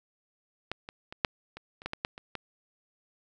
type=clicks; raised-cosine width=0.3 ms; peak=-16 / -24 / -25 / -7 / -26 / -30 / -17 / -17 / -12 / -27 / -19 dBFS; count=11; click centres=0.716 / 0.889 / 1.125 / 1.248 / 1.57 / 1.819 / 1.86 / 1.934 / 2.049 / 2.179 / 2.353 s; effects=none